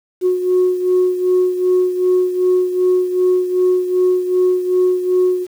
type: beating tone pair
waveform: sine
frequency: 364.7 / 367.3 Hz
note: F#4 / F#4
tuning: -25 / -13 cents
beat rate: 2.6 Hz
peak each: -12 / -18 dBFS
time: 0.21-5.47 s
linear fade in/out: 50 ms
effects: tanh soft clip ceiling -7 dBFS + 7-bit